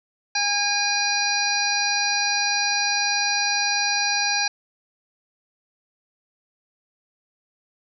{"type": "harmonic tone with a mistuned harmonic", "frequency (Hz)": 816, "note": "G#5", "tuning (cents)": -31, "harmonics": [1, 2, 3, 5, 6, 7], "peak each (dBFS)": [-27, -27, -27, -27, -27, -27], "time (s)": [0.35, 4.48], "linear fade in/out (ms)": 5, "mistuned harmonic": 6, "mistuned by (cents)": -45, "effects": []}